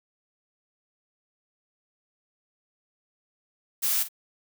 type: noise with echo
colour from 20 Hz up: blue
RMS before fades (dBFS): -25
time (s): 3.82-4.04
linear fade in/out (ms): 20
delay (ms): 48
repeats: 1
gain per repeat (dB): -13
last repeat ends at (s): 4.088
effects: none